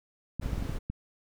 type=clicks; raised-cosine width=5 ms; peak=-21 dBFS; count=7; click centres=0.397 / 0.46 / 0.532 / 0.58 / 0.625 / 0.695 / 0.9 s
type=noise; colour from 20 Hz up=brown; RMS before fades=-35 dBFS; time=0.41-0.79 s; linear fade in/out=20 ms
effects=none